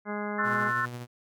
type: harmonic tone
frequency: 207.7 Hz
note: G#3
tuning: in tune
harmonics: 1 / 2 / 3 / 4 / 5 / 6 / 7 / 8 / 10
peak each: -34 / -37 / -39 / -40 / -41 / -42 / -42 / -43 / -44 dBFS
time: 0.05-0.72 s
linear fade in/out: 50 ms
type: chord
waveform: sine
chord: F# half-diminished seventh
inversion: second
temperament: just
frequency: 1065.6 / 1332 / 1480 / 1776 Hz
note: C6 / E6 / F#6 / A6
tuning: +31 / +18 / 0 / +16 cents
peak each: -31 dBFS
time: 0.38-0.86 s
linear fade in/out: 10 ms
type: tone with tremolo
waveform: sawtooth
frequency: 121.5 Hz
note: B2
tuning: 28 cents flat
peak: -31 dBFS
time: 0.43-1.07 s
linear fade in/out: 50 ms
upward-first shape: sine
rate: 12 Hz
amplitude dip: 35%
effects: none